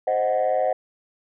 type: chord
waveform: sine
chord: C diminished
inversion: none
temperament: equal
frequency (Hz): 523.3 / 622.3 / 740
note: C5 / Eb5 / Gb5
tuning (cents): 0 / 0 / 0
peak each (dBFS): -22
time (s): 0.07-0.73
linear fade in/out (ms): 5
effects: tanh soft clip ceiling -14 dBFS